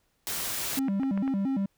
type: noise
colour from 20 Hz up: white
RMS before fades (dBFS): -32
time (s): 0.27-0.79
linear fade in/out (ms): 0
type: clicks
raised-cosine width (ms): 0.5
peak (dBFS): -24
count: 5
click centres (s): 0.732 / 0.883 / 1.033 / 1.176 / 1.278
type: tone with vibrato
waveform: triangle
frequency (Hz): 230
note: A#3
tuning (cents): -23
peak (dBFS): -23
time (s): 0.77-1.66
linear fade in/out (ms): 5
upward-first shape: square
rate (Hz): 4.4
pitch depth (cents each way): 270
effects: pink hiss -72 dBFS RMS until 1.77 s